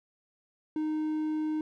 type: tone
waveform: triangle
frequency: 309.2 Hz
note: D#4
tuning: 11 cents flat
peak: -26 dBFS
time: 0.76-1.61 s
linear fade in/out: 2 ms
effects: none